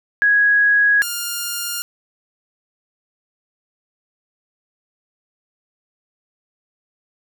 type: tone pair in turn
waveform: sine / 5% pulse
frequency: 1661.2 / 1407.8 Hz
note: G#6 / F6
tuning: 0 / +13 cents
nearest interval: minor third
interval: 287 cents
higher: first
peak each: -11 dBFS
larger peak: neither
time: 0.22-1.02 / 1.02-1.82 s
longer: neither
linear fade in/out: 0 ms
effects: none